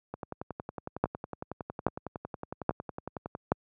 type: two click trains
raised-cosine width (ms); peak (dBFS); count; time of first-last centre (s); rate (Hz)
1; -22 / -9; 36 / 4; 0.14-3.351 / 1.04-3.519; 10.9 / 1.21
effects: high-pass 80 Hz 12 dB/octave